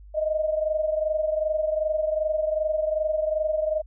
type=tone pair together; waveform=sine; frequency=617.4 / 640 Hz; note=D#5 / D#5; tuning=-14 / +49 cents; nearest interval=minor second; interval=63 cents; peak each=-23 / -28 dBFS; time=0.14-3.82 s; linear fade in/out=20 ms; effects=added 50 Hz sine -43 dBFS peak until 3.86 s